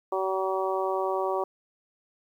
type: harmonic tone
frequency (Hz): 190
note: F#3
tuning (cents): +46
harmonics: 2 / 3 / 4 / 5 / 6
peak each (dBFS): -29 / -31 / -32 / -33 / -34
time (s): 0.12-1.44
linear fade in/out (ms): 5
effects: 10-bit